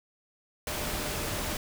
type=tone in noise; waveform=sine; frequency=600 Hz; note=D5; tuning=37 cents sharp; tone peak=-43 dBFS; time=0.67-1.57 s; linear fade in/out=2 ms; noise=pink; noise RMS=-33 dBFS; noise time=0.67-1.57 s; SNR=-13 dB; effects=none